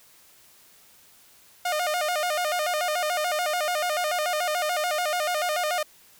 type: tone with vibrato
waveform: sawtooth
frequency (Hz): 660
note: E5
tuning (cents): +2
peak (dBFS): -20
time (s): 1.65-5.83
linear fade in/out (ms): 5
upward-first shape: square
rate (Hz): 6.9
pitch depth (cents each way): 140
effects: white hiss -55 dBFS RMS until 6.19 s

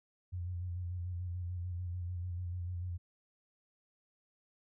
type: tone with vibrato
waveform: sine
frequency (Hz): 88.8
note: F2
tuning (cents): +29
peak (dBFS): -36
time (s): 0.32-2.98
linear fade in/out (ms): 20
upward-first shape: square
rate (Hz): 6.8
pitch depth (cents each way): 35
effects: none

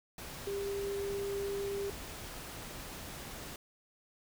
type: tone in noise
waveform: sine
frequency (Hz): 398.8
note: G4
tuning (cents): +30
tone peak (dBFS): -34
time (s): 0.47-1.9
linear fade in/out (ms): 2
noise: pink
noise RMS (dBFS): -45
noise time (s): 0.18-3.56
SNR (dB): +8
effects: none

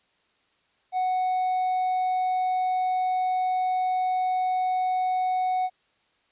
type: tone with hard clipping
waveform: sine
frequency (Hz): 740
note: F#5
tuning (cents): 0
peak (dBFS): -23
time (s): 0.92-5.7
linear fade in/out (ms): 50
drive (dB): 2
effects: white hiss -67 dBFS RMS until 6.31 s + resampled to 8000 Hz

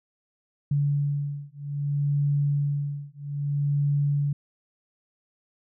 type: beating tone pair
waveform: sine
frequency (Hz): 143.2 / 143.82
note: D3 / D3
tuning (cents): -43 / -36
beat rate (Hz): 0.62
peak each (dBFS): -26 / -26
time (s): 0.71-4.33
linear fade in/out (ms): 5
effects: none

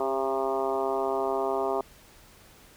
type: harmonic tone with a mistuned harmonic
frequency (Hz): 134.6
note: C3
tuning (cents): +49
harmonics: 2 / 3 / 4 / 5 / 6 / 7 / 8 / 9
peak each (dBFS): -39 / -29 / -36 / -30 / -35 / -35 / -37 / -38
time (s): 0-1.81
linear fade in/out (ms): 2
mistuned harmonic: 3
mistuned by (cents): -20
effects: pink hiss -54 dBFS RMS until 2.76 s

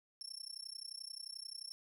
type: tone with amplitude modulation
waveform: 35% pulse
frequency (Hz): 5410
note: E8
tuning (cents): +44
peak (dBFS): -39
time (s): 0.21-1.72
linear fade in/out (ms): 0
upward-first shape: sine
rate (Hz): 31.4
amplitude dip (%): 100
effects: none

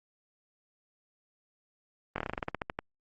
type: slowing click train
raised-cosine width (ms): 0.5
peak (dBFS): -17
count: 14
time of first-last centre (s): 2.16-2.79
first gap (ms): 21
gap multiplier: 1.13
effects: Opus 24 kbps

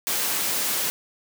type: high-pass noise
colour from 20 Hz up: white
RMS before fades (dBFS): -25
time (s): 0.07-0.9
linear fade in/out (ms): 0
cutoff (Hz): 160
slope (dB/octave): 12
effects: none

